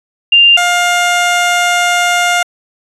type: tone pair in turn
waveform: sine / 15% pulse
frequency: 2794 / 706.4 Hz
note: F7 / F5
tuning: 0 / +20 cents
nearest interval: 2 octaves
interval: 2380 cents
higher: first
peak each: -3 dBFS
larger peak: neither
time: 0.32-0.57 / 0.57-2.43 s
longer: second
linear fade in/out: 5 ms
effects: resampled to 24000 Hz